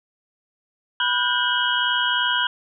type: tone cluster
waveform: sine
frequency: 987 / 1446 / 1569 / 2948 / 3227 Hz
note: B5 / F#6 / G6 / F#7 / G7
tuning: -1 / -40 / +1 / -7 / +50 cents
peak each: -25 dBFS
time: 1-2.47 s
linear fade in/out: 2 ms
effects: none